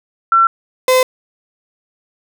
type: tone pair in turn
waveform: sine / 35% pulse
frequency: 1350 / 512.6 Hz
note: E6 / C5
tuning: +41 / -36 cents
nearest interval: octave + perfect fourth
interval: 1677 cents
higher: first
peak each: -7 dBFS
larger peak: neither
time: 0.32-0.47 / 0.88-1.03 s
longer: neither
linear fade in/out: 2 ms
effects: none